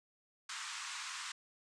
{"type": "band-pass noise", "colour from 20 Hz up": "pink", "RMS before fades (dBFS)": -44, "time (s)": [0.49, 1.32], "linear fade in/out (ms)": 5, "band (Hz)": [1000, 8600], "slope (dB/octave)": 48, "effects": []}